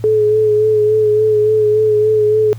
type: tone with vibrato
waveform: sine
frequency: 427.9 Hz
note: A4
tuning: 48 cents flat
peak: -9 dBFS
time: 0.04-2.53 s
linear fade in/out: 0 ms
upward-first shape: sine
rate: 3.5 Hz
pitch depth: 25 cents each way
effects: added 113 Hz sine -26 dBFS peak until 2.58 s + pink hiss -46 dBFS RMS until 2.58 s